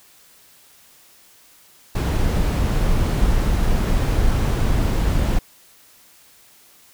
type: noise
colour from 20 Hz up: brown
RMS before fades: -18 dBFS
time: 1.95-5.39 s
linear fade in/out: 5 ms
effects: white hiss -51 dBFS RMS until 6.93 s